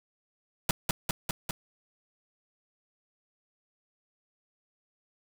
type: noise with echo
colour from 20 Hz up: pink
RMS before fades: -25 dBFS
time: 0.69-0.71 s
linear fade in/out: 2 ms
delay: 200 ms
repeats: 4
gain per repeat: -2 dB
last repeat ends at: 1.51 s
effects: none